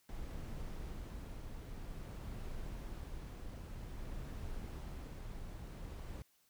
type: noise with tremolo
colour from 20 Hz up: brown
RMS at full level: -44 dBFS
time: 0.09-6.22 s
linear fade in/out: 0 ms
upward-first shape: sine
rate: 0.51 Hz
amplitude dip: 25%
effects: white hiss -73 dBFS RMS until 6.49 s